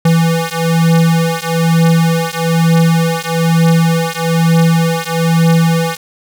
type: beating tone pair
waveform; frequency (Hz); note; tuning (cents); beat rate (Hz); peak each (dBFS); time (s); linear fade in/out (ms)
square; 164.81 / 165.91; E3 / E3; 0 / +11; 1.1; -13; 0.05-5.97; 5
effects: none